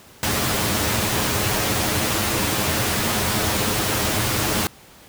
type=noise with comb filter; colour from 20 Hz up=pink; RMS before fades=-21 dBFS; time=0.23-4.67 s; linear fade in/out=0 ms; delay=9.5 ms; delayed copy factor=+0.55; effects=pink hiss -47 dBFS RMS until 5.08 s + high-pass 60 Hz 12 dB/octave